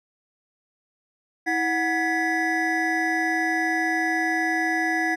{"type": "tone cluster", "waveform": "triangle", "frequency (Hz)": [324.3, 738, 1684, 1971], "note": ["E4", "F#5", "G#6", "B6"], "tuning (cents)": [-28, -5, 24, -4], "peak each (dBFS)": -25, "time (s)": [1.46, 5.16], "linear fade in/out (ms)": 20, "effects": []}